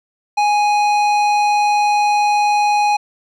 triangle tone with tanh clipping, 830.6 Hz, G#5, in tune, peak -14 dBFS, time 0.37-2.97 s, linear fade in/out 10 ms, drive 18 dB, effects none

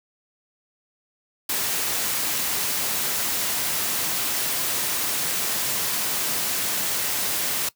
white noise, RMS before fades -25 dBFS, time 1.49-7.69 s, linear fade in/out 5 ms, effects noise-tail reverb RT60 0.1 s tail -19 dB re dry + high-pass 100 Hz 12 dB/octave

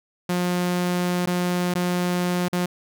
sawtooth tone with dropouts, 178.1 Hz, F3, 34 cents sharp, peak -17 dBFS, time 0.29-2.66 s, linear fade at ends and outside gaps 5 ms, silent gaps 1.26-1.271 / 1.74-1.752 / 2.484-2.528 s, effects none

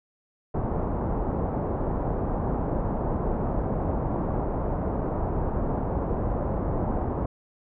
pink low-pass noise, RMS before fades -27 dBFS, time 0.54-7.26 s, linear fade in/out 5 ms, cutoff 940 Hz, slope 24 dB/octave, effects none

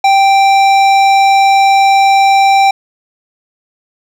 sine tone with hard clipping, 784 Hz, G5, in tune, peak -7 dBFS, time 0.04-2.71 s, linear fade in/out 5 ms, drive 13 dB, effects none

